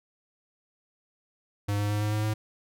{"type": "tone with pitch steps", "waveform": "square", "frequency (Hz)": [102.1, 103.23, 104.37, 105.52, 106.68, 107.86], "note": ["G#2", "G#2", "G#2", "G#2", "G#2", "A2"], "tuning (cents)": [-29, -10, 9, 28, 47, -34], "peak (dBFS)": -26, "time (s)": [1.68, 2.34], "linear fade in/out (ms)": 10, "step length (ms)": 110, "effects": []}